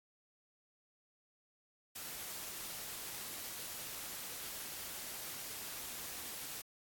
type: noise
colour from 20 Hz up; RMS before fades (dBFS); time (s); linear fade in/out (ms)
white; -45; 1.95-6.62; 10
effects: AAC 64 kbps